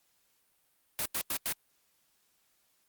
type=noise bursts; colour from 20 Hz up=white; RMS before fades=-32 dBFS; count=4; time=0.99-1.524 s; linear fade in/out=0 ms; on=66 ms; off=90 ms; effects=white hiss -72 dBFS RMS until 2.88 s + Opus 48 kbps